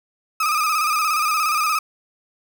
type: tone with vibrato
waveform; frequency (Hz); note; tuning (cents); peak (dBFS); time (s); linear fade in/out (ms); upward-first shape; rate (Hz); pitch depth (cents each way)
35% pulse; 1244.5; D#6; 0; -16; 0.4-1.79; 5; square; 17; 54
effects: none